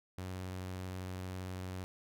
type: tone with vibrato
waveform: sawtooth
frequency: 92.5 Hz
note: F#2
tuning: in tune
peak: -36 dBFS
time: 0.18-1.84 s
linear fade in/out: 0 ms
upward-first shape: triangle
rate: 18 Hz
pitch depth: 25 cents each way
effects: none